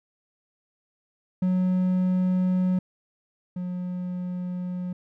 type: tone pair in turn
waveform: triangle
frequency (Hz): 183.7 / 180.13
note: F#3 / F#3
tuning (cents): -12 / -46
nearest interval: unison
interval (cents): 34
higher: first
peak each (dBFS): -18 / -26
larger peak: first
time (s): 1.42-2.79 / 3.56-4.93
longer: neither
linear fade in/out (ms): 5
effects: none